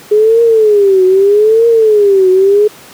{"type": "tone with vibrato", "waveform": "sine", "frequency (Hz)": 415.3, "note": "G#4", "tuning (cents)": 0, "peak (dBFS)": -4, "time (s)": [0.11, 2.68], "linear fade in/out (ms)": 10, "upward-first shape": "triangle", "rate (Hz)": 0.8, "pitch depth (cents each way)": 210, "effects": ["pink hiss -35 dBFS RMS until 2.93 s", "high-pass 150 Hz 12 dB/octave"]}